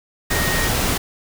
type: tone in noise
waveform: sine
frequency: 1864.7 Hz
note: A#6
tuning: in tune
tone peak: -24 dBFS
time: 0.3-0.68 s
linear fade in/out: 10 ms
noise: pink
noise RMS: -20 dBFS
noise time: 0.3-0.98 s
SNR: -7 dB
effects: none